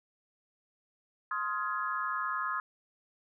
sine chord, F minor seventh, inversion second, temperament just, 1047.7 / 1257.2 / 1396.9 / 1676.3 Hz, C6 / Eb6 / F6 / Ab6, +2 / +18 / 0 / +16 cents, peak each -36 / -34 / -39 / -38 dBFS, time 1.31-2.6 s, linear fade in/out 2 ms, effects none

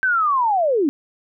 sine linear sweep, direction down, 1568 to 261.7 Hz, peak -15 dBFS, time 0.03-0.89 s, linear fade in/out 0 ms, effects none

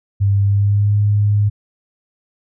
sine tone with pitch glide, 99.7 to 103.39 Hz, G2 to G#2, +30 to -7 cents, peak -11 dBFS, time 0.2-1.5 s, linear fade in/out 20 ms, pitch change +63 cents, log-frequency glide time 0.42-0.95 s, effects none

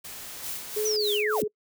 white noise, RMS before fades -40 dBFS, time 0.04-0.97 s, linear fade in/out 10 ms
blue noise with tremolo, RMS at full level -34 dBFS, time 0.43-1.42 s, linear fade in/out 2 ms, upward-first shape sine, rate 3.3 Hz, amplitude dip 90%
sine tone with vibrato, 422 Hz, G#4, 28 cents sharp, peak -25 dBFS, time 0.76-1.48 s, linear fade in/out 10 ms, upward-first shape triangle, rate 2.1 Hz, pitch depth 35 cents each way
sine linear sweep, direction down, 6130 to 124.1 Hz, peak -26 dBFS, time 0.85-1.44 s, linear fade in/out 5 ms
effects noise-tail reverb RT60 0.1 s tail -26 dB re dry

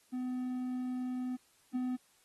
triangle tone pair in turn, 252.3 / 252.3 Hz, B3 / B3, +37 / +37 cents, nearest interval unison, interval 0 cents, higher neither, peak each -32 / -30 dBFS, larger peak second, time 0.12-1.37 / 1.73-1.97 s, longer first, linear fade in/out 20 ms, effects white hiss -68 dBFS RMS until 2.24 s + AAC 32 kbps

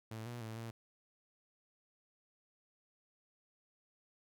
sawtooth tone with pitch steps, 111.2 / 120.2 / 111.3 / 114.5 Hz, A2 / B2 / A2 / A#2, +19 / -46 / +20 / -31 cents, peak -39 dBFS, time 0.11-0.71 s, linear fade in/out 5 ms, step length 150 ms, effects none

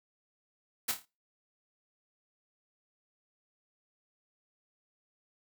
white noise with echo, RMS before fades -30 dBFS, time 0.88-0.92 s, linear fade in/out 10 ms, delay 27 ms, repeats 5, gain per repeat -7 dB, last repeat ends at 1.055 s, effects noise-tail reverb RT60 0.3 s tail -25 dB re dry + high-pass 150 Hz 12 dB/octave

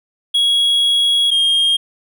triangle tone pair in turn, 3323 / 3230 Hz, G#7 / G#7, 0 / -49 cents, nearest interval unison, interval 49 cents, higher first, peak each -10 / -10 dBFS, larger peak neither, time 0.34-1.31 / 1.31-1.77 s, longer first, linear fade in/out 10 ms, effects none

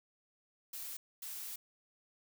blue noise bursts at uneven times, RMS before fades -44 dBFS, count 2, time 0.73-0.97 / 1.22-1.56 s, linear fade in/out 5 ms, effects none

